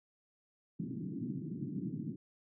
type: band-pass noise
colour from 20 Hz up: pink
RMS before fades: -40 dBFS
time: 0.79-2.16 s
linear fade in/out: 10 ms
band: 130 to 320 Hz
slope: 48 dB/octave
effects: none